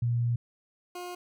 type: tone pair in turn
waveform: sine / 20% pulse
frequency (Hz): 119 / 356.6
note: A#2 / F4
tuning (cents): +36 / +36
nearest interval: octave + perfect fifth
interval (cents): 1900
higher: second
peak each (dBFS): -24 / -32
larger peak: first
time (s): 0.02-0.36 / 0.95-1.15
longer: first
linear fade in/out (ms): 5
effects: none